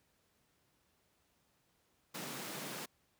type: high-pass noise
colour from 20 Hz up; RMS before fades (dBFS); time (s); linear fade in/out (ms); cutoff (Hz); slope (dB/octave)
pink; -44; 2.14-2.86; 10; 130; 96
effects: pink hiss -75 dBFS RMS until 3.19 s + high-pass 60 Hz 12 dB/octave